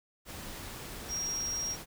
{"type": "tone in noise", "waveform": "sine", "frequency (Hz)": 5620, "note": "F8", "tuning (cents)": 10, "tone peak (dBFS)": -32, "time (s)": [1.08, 1.77], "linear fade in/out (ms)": 50, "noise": "pink", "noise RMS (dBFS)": -43, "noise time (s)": [0.25, 1.86], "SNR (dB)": 8, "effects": []}